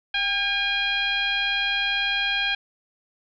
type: tone with frequency modulation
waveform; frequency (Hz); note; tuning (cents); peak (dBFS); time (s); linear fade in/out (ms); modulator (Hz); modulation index
sine; 2435; D#7; -38; -21; 0.14-2.55; 5; 822; 1.5
effects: none